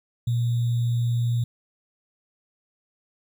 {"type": "tone with sample-and-hold", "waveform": "sine", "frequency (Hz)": 118.7, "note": "A#2", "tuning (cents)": 32, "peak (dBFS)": -20, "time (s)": [0.27, 1.44], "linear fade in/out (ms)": 5, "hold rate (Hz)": 3675, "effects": []}